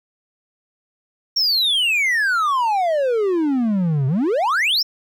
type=exponential two-way sweep; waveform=triangle; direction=down then up; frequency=5620 to 127.8 to 5620 Hz; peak=-14 dBFS; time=1.36-4.83 s; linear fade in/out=10 ms; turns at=4.07 s; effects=none